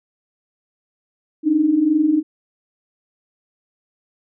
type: tone pair together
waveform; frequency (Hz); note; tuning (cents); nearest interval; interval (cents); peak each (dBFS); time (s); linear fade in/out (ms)
sine; 287.4 / 309.9; D4 / D#4; -37 / -7; minor second; 130; -20 / -14; 1.43-2.23; 50
effects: none